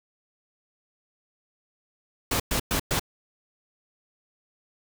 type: noise bursts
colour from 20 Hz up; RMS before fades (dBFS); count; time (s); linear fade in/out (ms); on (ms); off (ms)
pink; -25; 4; 2.31-2.996; 5; 89; 110
effects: none